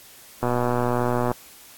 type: click train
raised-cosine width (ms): 1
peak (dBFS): -9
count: 109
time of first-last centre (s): 0.43-1.315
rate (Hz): 122
effects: white hiss -47 dBFS RMS until 1.77 s + AAC 64 kbps